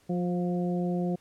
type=harmonic tone with a mistuned harmonic; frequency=177.4 Hz; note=F3; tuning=27 cents sharp; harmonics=1 / 2 / 3 / 4; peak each=-27 / -33 / -37 / -39 dBFS; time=0.09-1.16 s; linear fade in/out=10 ms; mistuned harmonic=3; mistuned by=-18 cents; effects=pink hiss -63 dBFS RMS until 1.2 s + low-pass 12000 Hz 12 dB/octave